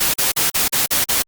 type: noise bursts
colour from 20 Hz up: white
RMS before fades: -17 dBFS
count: 7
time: 0-1.226 s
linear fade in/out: 10 ms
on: 140 ms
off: 41 ms
effects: Opus 48 kbps